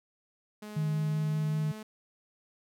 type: tone with pitch glide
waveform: sawtooth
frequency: 211 to 215.6 Hz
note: G#3 to A3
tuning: +28 to -35 cents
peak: -37 dBFS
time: 0.62-1.83 s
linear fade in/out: 5 ms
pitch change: +37 cents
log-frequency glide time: 0.92-1.62 s
type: tone with vibrato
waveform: sine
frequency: 154 Hz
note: D#3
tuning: 17 cents flat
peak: -27 dBFS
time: 0.76-1.72 s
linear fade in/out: 10 ms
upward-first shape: square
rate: 5.2 Hz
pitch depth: 9 cents each way
effects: none